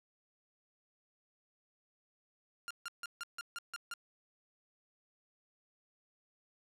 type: tone bursts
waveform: sawtooth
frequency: 1396.9 Hz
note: F6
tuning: in tune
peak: -36 dBFS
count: 8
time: 2.68-3.938 s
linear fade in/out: 0 ms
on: 26 ms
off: 150 ms
effects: low-pass 12000 Hz 12 dB/octave